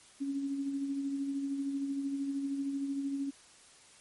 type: tone with tremolo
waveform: sine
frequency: 277.2 Hz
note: C#4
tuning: in tune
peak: -30 dBFS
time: 0.2-3.31 s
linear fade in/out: 20 ms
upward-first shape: sine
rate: 13 Hz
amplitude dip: 40%
effects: white hiss -58 dBFS RMS until 4 s + MP3 48 kbps